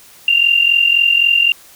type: tone with amplitude modulation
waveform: sine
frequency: 2784 Hz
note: F7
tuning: 6 cents flat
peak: -6 dBFS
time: 0.28-1.52 s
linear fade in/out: 2 ms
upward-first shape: sine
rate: 43.8 Hz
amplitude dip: 70%
effects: white hiss -43 dBFS RMS until 1.75 s